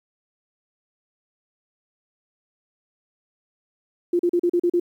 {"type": "tone bursts", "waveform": "sine", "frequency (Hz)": 349.2, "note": "F4", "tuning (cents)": 0, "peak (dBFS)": -16, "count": 7, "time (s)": [4.13, 4.799], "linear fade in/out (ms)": 5, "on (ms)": 63, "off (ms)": 38, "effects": ["9-bit"]}